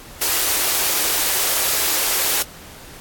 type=high-pass noise; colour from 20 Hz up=white; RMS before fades=-19 dBFS; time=0.21-2.43 s; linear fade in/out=10 ms; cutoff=290 Hz; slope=96 dB/octave; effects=pink hiss -40 dBFS RMS until 3 s + AAC 64 kbps